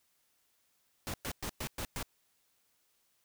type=noise bursts; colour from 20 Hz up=pink; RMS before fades=-38 dBFS; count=6; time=1.07-2.028 s; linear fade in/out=0 ms; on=68 ms; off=110 ms; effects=white hiss -74 dBFS RMS until 3.24 s